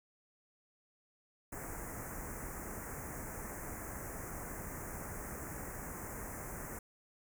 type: band-stop noise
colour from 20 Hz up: pink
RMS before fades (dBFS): -44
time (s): 1.52-6.79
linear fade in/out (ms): 5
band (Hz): 2100 to 6400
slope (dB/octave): 48
effects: none